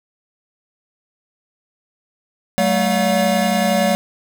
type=tone cluster; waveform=square; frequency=189.8 / 220.5 / 571 / 717 Hz; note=F#3 / A3 / D5 / F5; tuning=+44 / +4 / -49 / +45 cents; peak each=-21 dBFS; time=2.58-3.95 s; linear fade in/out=0 ms; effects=none